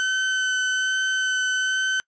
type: tone with vibrato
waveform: 35% pulse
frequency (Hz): 1523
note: F#6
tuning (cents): +50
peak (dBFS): -19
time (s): 0-2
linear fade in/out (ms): 0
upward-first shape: sine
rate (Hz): 1.2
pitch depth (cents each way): 9
effects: noise-tail reverb RT60 0.1 s tail -25 dB re dry + resampled to 16000 Hz